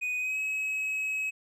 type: tone with pitch glide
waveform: triangle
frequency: 2489 to 2559 Hz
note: D#7 to D#7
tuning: 0 to +48 cents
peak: -27 dBFS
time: 0.01-1.31 s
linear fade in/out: 20 ms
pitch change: +48 cents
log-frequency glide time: 0.18-0.38 s
effects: none